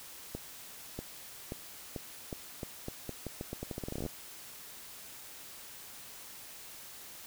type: accelerating click train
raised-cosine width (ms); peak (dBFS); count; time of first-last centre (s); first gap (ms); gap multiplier
2; -24; 24; 0.35-4.063; 640; 0.83
effects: white hiss -49 dBFS RMS until 7.26 s